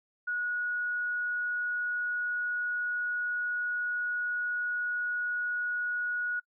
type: tone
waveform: sine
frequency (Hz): 1457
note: F#6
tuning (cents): -27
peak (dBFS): -29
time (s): 0.27-6.4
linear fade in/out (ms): 10
effects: noise-tail reverb RT60 0.1 s tail -25 dB re dry